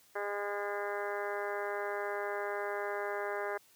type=harmonic tone with a mistuned harmonic; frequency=203.8 Hz; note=G#3; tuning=32 cents flat; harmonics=2 / 3 / 4 / 5 / 6 / 7 / 8 / 9 / 10; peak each=-38 / -40 / -42 / -45 / -45 / -46 / -43 / -49 / -48 dBFS; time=0.15-3.58 s; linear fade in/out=10 ms; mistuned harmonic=9; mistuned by=-32 cents; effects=white hiss -64 dBFS RMS until 3.75 s + high-pass 60 Hz 12 dB/octave